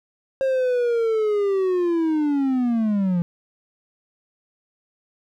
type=linear sweep; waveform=triangle; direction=down; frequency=538 to 169.5 Hz; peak=-16 dBFS; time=0.41-3.22 s; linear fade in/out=0 ms; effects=none